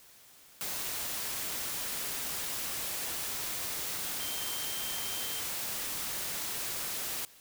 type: tone in noise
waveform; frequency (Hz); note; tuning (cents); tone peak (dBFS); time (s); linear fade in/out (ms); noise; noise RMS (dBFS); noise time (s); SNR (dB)
sine; 3146; G7; +6; -42; 4.2-5.4; 0; white; -36; 0.61-7.25; -9
effects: white hiss -57 dBFS RMS until 7.4 s